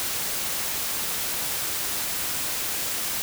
white noise, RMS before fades -28 dBFS, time 0-3.22 s, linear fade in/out 0 ms, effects none

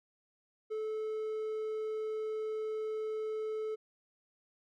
triangle tone, 434.5 Hz, A4, 22 cents flat, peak -32 dBFS, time 0.7-3.76 s, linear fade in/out 20 ms, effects none

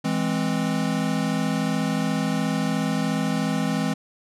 square chord, E augmented, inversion none, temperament equal, 164.81 / 207.7 / 261.6 Hz, E3 / G#3 / B#3, 0 / 0 / 0 cents, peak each -27 dBFS, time 0.04-3.94 s, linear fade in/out 10 ms, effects low-pass 10000 Hz 12 dB/octave

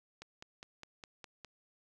click train, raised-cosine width 0.2 ms, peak -30 dBFS, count 7, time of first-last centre 0.22-1.447 s, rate 4.89 Hz, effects none

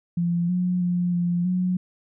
sine tone with pitch steps, 172.2 / 180.2 / 176.9 / 174.4 / 182.1 Hz, F3 / F#3 / F3 / F3 / F#3, -24 / -45 / +23 / -2 / -27 cents, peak -20 dBFS, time 0.17-1.77 s, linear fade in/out 5 ms, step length 320 ms, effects none

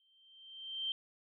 sine tone with exponential growth, 3136 Hz, G7, in tune, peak -32 dBFS, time 0-0.92 s, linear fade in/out 1 ms, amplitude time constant 200 ms, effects none

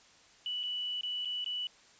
sine tone with dropouts, 2960 Hz, F#7, in tune, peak -33 dBFS, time 0.46-1.67 s, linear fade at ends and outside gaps 1 ms, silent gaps 0.632-0.636 / 1.01-1.033 / 1.249-1.255 / 1.444-1.461 s, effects white hiss -60 dBFS RMS until 1.99 s + resampled to 16000 Hz

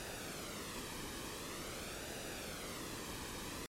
pink noise with flanger, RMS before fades -45 dBFS, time 0-3.66 s, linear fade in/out 0 ms, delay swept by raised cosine 0.92 to 1.46 ms, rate 0.46 Hz, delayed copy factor -0.5, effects low-pass 12000 Hz 12 dB/octave + MP3 64 kbps

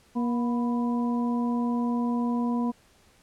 harmonic tone with a mistuned harmonic, 238.4 Hz, A#3, 39 cents sharp, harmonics 1 / 2 / 3 / 4, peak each -24 / -37 / -39 / -35 dBFS, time 0.15-2.72 s, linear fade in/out 20 ms, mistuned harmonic 4, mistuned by +62 cents, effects pink hiss -60 dBFS RMS until 3.22 s + low-pass 11000 Hz 12 dB/octave

